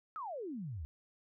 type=exponential sweep; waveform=sine; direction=down; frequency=1336 to 69.3 Hz; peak=-39 dBFS; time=0.16-0.85 s; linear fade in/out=0 ms; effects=none